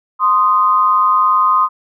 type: tone pair together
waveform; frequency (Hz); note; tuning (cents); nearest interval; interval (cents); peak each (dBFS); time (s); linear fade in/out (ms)
sine; 1043.6 / 1241; C6 / D#6; -5 / -5; minor third; 300; -12; 0.19-1.69; 50
effects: none